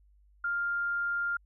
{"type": "tone", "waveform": "sine", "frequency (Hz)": 1400, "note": "F6", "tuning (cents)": 4, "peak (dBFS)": -28, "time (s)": [0.44, 1.37], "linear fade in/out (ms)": 5, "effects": ["added 50 Hz sine -59 dBFS peak until 1.45 s"]}